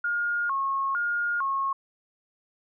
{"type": "tone with vibrato", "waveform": "sine", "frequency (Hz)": 1244.5, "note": "D#6", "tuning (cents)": 0, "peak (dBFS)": -24, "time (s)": [0.04, 1.73], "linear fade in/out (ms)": 5, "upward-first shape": "square", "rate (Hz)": 1.1, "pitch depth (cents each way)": 230, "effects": []}